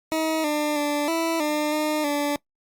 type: tone with pitch steps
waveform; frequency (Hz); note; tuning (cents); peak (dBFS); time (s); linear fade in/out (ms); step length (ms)
20% pulse; 317.8 / 299 / 292.8 / 329.5 / 300.3 / 304.7 / 290; D#4 / D4 / D4 / E4 / D4 / D#4 / D4; +37 / +31 / -5 / -1 / +39 / -36 / -22; -17; 0.12-2.36; 0; 320
effects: noise-tail reverb RT60 0.1 s tail -21 dB re dry + Opus 48 kbps